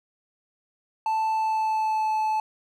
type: tone with pitch glide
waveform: triangle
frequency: 880 to 867.9 Hz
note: A5 to A5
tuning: 0 to -24 cents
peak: -20 dBFS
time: 1.06-2.4 s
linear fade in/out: 2 ms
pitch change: -24 cents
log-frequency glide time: 1.32-2.12 s
effects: none